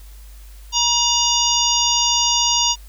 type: harmonic tone with a mistuned harmonic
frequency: 953 Hz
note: A#5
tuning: 38 cents sharp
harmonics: 1 / 3 / 4 / 5 / 6 / 7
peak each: -22 / -22 / -22 / -22 / -22 / -22 dBFS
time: 0.72-2.76 s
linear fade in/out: 50 ms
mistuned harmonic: 4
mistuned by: -100 cents
effects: added 50 Hz sine -37 dBFS peak until 2.88 s + white hiss -50 dBFS RMS until 2.88 s